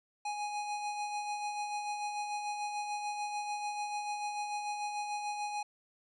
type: tone with tremolo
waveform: square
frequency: 830.6 Hz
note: G#5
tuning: in tune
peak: -34 dBFS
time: 0.25-5.63 s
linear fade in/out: 5 ms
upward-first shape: sine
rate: 6.8 Hz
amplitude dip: 40%
effects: resampled to 22050 Hz